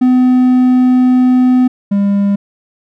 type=tone pair in turn; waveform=triangle; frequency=252.8 / 200.6 Hz; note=B3 / G3; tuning=+41 / +40 cents; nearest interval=major third; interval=401 cents; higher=first; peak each=-4 / -7 dBFS; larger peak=first; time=0.01-1.68 / 1.91-2.36 s; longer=first; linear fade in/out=10 ms; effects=none